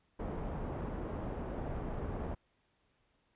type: low-pass noise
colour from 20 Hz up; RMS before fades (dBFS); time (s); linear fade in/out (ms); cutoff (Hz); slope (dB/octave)
pink; -39; 0.19-2.35; 10; 790; 12
effects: pink hiss -75 dBFS RMS until 3.35 s + resampled to 8000 Hz